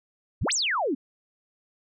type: exponential two-way sweep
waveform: sine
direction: up then down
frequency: 55.9 to 8440 to 239.8 Hz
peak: -23 dBFS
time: 0.41-0.95 s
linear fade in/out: 10 ms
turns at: 0.53 s
effects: none